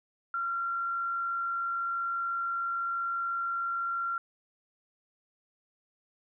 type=tone with frequency modulation; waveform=sine; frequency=1374 Hz; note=F6; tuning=29 cents flat; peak=-29 dBFS; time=0.34-4.18 s; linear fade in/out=2 ms; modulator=75 Hz; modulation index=0.23; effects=none